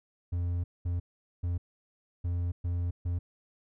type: tone bursts at uneven times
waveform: triangle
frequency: 87.31 Hz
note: F2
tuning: in tune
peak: -26 dBFS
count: 6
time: 0.32-0.64 / 0.85-1 / 1.43-1.58 / 2.24-2.52 / 2.64-2.91 / 3.05-3.19 s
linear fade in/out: 10 ms
effects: none